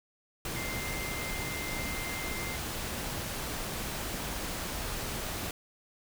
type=tone in noise; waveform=sine; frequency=2091 Hz; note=C7; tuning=2 cents flat; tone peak=-39 dBFS; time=0.56-2.56 s; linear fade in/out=2 ms; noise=pink; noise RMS=-36 dBFS; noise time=0.45-5.51 s; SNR=-6 dB; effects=none